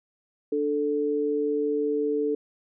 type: tone pair together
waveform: sine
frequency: 294.6 / 440 Hz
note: D4 / A4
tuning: +6 / 0 cents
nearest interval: perfect fifth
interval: 694 cents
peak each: -28 / -24 dBFS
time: 0.52-2.35 s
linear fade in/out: 5 ms
effects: none